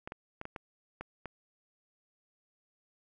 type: clicks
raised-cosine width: 0.5 ms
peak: -25 dBFS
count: 7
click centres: 0.075 / 0.121 / 0.414 / 0.454 / 0.562 / 1.01 / 1.257 s
effects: none